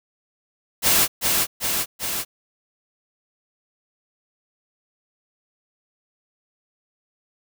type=noise with echo; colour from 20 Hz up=white; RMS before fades=-17 dBFS; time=0.82-1.08 s; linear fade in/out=50 ms; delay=390 ms; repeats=3; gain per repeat=-3 dB; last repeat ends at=2.25 s; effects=none